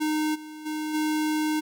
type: tone with level steps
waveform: square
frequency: 307.5 Hz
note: D#4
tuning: 20 cents flat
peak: -24 / -39 / -29 / -24 dBFS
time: 0-1.61 s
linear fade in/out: 20 ms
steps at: 0.34 / 0.65 / 0.93 s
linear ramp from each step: 20 ms
effects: none